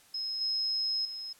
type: tone with level steps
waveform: sine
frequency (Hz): 5140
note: E8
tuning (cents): -45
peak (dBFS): -32 / -28 / -37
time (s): 0.14-1.33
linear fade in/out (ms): 5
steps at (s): 0.41 / 1.05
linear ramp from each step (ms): 2
effects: white hiss -60 dBFS RMS until 1.39 s + low-pass 12000 Hz 12 dB/octave